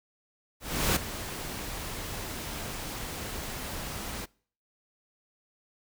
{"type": "noise with ADSR envelope", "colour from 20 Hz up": "pink", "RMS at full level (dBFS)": -24, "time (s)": [0.6, 4.26], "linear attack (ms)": 360, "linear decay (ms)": 10, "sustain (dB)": -13, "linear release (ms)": 19, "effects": ["noise-tail reverb RT60 0.5 s tail -25 dB re dry"]}